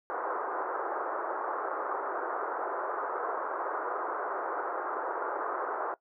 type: band-pass noise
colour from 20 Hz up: white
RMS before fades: -34 dBFS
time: 0.1-5.94 s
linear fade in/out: 0 ms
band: 350 to 1400 Hz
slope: 48 dB/octave
effects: noise-tail reverb RT60 0.1 s tail -18 dB re dry